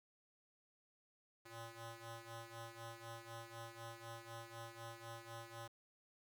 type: ring-modulated tone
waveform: 10% pulse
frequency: 230 Hz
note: A#3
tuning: 23 cents flat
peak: -39 dBFS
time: 1.45-5.68 s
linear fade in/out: 10 ms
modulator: 343 Hz
effects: none